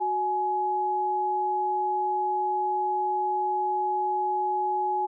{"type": "tone pair together", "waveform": "sine", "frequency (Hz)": [370, 841.5], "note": ["F#4", "G#5"], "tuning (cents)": [0, 23], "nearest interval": "octave + major second", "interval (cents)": 1423, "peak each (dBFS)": [-32, -24], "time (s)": [0, 5.07], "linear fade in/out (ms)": 20, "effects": []}